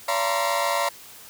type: tone cluster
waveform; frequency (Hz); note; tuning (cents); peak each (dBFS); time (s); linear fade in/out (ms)
35% pulse; 570 / 680 / 911 / 957 / 1046; C#5 / F5 / A#5 / A#5 / C6; +48 / -46 / -40 / +45 / -1; -26 / -26 / -30 / -26 / -26; 0.08-0.89; 5
effects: white hiss -45 dBFS RMS until 1.29 s